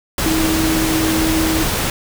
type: tone in noise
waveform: sine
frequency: 319.5 Hz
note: D#4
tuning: 46 cents sharp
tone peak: -16 dBFS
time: 0.26-1.63 s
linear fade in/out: 2 ms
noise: pink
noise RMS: -19 dBFS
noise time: 0.18-1.9 s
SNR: 0 dB
effects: none